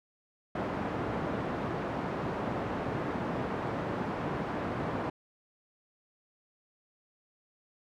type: band-pass noise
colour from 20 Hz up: pink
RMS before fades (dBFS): -34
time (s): 0.55-5.1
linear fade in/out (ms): 5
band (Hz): 130 to 1200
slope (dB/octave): 12
effects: none